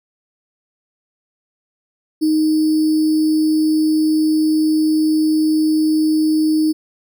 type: tone with sample-and-hold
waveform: sine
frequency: 311.1 Hz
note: D#4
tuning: in tune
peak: -12 dBFS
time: 2.21-6.73 s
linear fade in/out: 20 ms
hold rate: 4900 Hz
effects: none